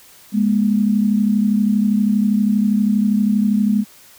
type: tone pair together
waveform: sine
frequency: 206.7 / 239.2 Hz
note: G#3 / A#3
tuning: -8 / +45 cents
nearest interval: minor third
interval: 253 cents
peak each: -14 / -19 dBFS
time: 0.32-3.85 s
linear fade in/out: 50 ms
effects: white hiss -46 dBFS RMS until 4.18 s